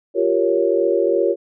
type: chord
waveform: sine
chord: G half-diminished seventh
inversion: third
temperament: equal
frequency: 349.2 / 392 / 466.2 / 554.4 Hz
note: F4 / G4 / Bb4 / Db5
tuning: 0 / 0 / 0 / 0 cents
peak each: -20 dBFS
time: 0.14-1.36 s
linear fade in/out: 50 ms
effects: none